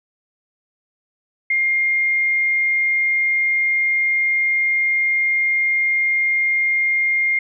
sine tone, 2120 Hz, C7, 22 cents sharp, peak -15 dBFS, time 1.5-7.39 s, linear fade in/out 5 ms, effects none

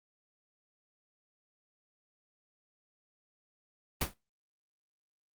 pink noise with exponential decay, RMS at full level -25 dBFS, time 4.01-4.14 s, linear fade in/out 5 ms, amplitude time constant 28 ms, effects noise-tail reverb RT60 0.2 s tail -17 dB re dry + Opus 32 kbps

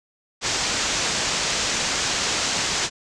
white low-pass noise, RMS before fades -24 dBFS, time 0.41-2.9 s, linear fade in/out 50 ms, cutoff 7400 Hz, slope 48 dB/octave, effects none

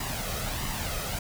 pink noise with flanger, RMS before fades -32 dBFS, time 0-1.19 s, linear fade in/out 5 ms, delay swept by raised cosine 1 to 1.59 ms, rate 1.5 Hz, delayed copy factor +0.55, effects none

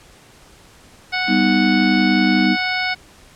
harmonic tone, 738 Hz, F#5, 5 cents flat, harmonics 1 / 2 / 3 / 4 / 5 / 6 / 7, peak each -25 / -24 / -22 / -32 / -31 / -30 / -30 dBFS, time 1.12-2.95 s, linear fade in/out 20 ms
sine chord, G augmented, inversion none, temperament equal with one note detuned, 196 / 246.9 / 312.6 Hz, G3 / B3 / D#4, 0 / 0 / +8 cents, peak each -18 dBFS, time 1.27-2.57 s, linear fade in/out 50 ms
click train, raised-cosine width 0.3 ms, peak -20 dBFS, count 103, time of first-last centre 1.28-2.456 s, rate 86.7 Hz
effects pink hiss -47 dBFS RMS until 3.35 s + low-pass 10000 Hz 12 dB/octave

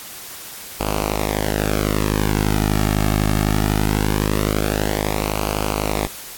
sawtooth tone with flanger, 51.91 Hz, G#1, in tune, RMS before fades -20 dBFS, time 0.8-6.07 s, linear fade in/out 5 ms, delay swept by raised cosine 0.54 to 2.04 ms, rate 0.21 Hz, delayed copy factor -0.75, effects white hiss -35 dBFS RMS until 6.37 s + AAC 64 kbps

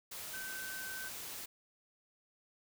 sine tone in noise, 1534 Hz, G6, 38 cents flat, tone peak -43 dBFS, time 0.33-1.09 s, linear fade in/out 10 ms, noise white, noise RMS -45 dBFS, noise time 0.11-1.46 s, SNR -1 dB, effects none

